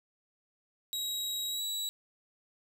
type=tone with pitch glide; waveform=sawtooth; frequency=3833 to 3900 Hz; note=A#7 to B7; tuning=+47 to -23 cents; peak=-30 dBFS; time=0.93-1.89 s; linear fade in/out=0 ms; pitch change=+30 cents; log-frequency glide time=1.49-1.61 s; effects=none